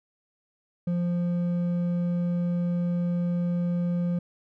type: tone with hard clipping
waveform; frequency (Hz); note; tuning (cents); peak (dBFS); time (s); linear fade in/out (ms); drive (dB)
sine; 174.6; F3; 0; -25; 0.87-4.19; 5; 5
effects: none